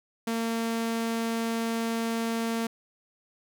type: tone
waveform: sawtooth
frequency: 228.4 Hz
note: A#3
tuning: 35 cents flat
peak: -23 dBFS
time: 0.27-2.67 s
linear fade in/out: 5 ms
effects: none